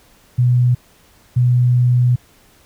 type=tone pair in turn; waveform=sine; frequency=123.5 / 123.5 Hz; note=B2 / B2; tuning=0 / 0 cents; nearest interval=unison; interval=0 cents; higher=neither; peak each=-10 dBFS; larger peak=neither; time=0.38-0.75 / 1.36-2.16 s; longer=second; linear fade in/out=10 ms; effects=pink hiss -51 dBFS RMS until 2.65 s